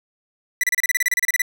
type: tone bursts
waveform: 45% pulse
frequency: 1975.5 Hz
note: B6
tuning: in tune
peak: -16 dBFS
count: 15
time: 0.61-1.419 s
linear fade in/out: 2 ms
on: 25 ms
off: 31 ms
effects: none